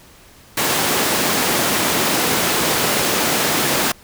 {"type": "high-pass noise", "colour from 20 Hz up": "pink", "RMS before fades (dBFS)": -18, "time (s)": [0.57, 3.92], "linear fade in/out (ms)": 5, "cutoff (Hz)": 210, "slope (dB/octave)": 12, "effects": ["pink hiss -46 dBFS RMS until 4.03 s"]}